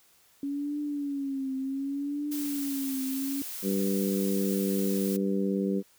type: tone with vibrato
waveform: sine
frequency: 279 Hz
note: C#4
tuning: 11 cents sharp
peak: -29 dBFS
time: 0.43-3.42 s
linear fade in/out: 2 ms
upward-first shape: triangle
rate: 0.67 Hz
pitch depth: 100 cents each way
type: noise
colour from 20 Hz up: blue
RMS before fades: -38 dBFS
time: 2.31-5.17 s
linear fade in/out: 10 ms
type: harmonic tone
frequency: 98 Hz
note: G2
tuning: in tune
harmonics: 2 / 3 / 4 / 5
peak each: -27 / -33 / -32 / -35 dBFS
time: 3.62-5.83 s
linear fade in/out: 50 ms
effects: white hiss -62 dBFS RMS until 5.98 s